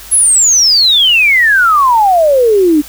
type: exponential sweep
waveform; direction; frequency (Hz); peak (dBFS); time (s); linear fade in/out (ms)
sine; down; 11175 to 287.1; -5; 0.11-2.82; 20
effects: added 50 Hz sine -37 dBFS peak until 2.88 s + white hiss -32 dBFS RMS until 2.88 s